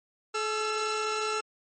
sawtooth tone pair together, 429.4 / 1343 Hz, A4 / E6, -42 / +32 cents, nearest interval octave + minor sixth, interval 1974 cents, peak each -27 dBFS, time 0.34-1.41 s, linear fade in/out 10 ms, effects MP3 32 kbps

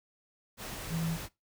sine tone in noise, 164.2 Hz, E3, 6 cents flat, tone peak -30 dBFS, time 0.89-1.18 s, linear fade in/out 50 ms, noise pink, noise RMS -41 dBFS, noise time 0.57-1.29 s, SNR +8 dB, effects noise-tail reverb RT60 0.2 s tail -20 dB re dry

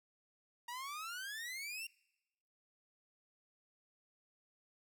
sawtooth exponential sweep, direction up, 939 to 2794 Hz, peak -39 dBFS, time 0.68-1.87 s, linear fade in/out 5 ms, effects noise-tail reverb RT60 1.0 s tail -25 dB re dry

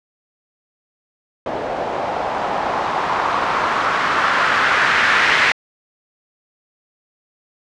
blue noise with low-pass filter sweep, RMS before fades -18 dBFS, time 1.46-5.52 s, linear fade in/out 2 ms, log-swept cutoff 610 to 1900 Hz, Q 2.1, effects low-pass 6000 Hz 12 dB/octave

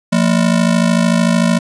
square ring-modulated tone, 203 Hz, G#3, 39 cents flat, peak -8 dBFS, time 0.12-1.59 s, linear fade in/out 10 ms, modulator 26.7 Hz, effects resampled to 24000 Hz + 8-bit

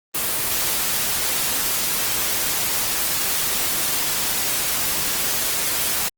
white noise, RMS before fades -22 dBFS, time 0.14-6.09 s, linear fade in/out 10 ms, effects Opus 24 kbps

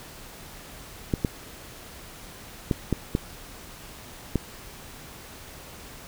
clicks, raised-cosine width 3 ms, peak -9 dBFS, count 6, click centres 1.138 / 1.248 / 2.712 / 2.927 / 3.151 / 4.357 s, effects pink hiss -44 dBFS RMS until 6.07 s

